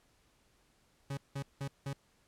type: tone bursts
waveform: 40% pulse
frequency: 138.59 Hz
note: C#3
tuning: in tune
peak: -35 dBFS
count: 4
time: 1.1-1.932 s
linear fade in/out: 5 ms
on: 73 ms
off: 180 ms
effects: pink hiss -70 dBFS RMS until 2.27 s + low-pass 11000 Hz 12 dB/octave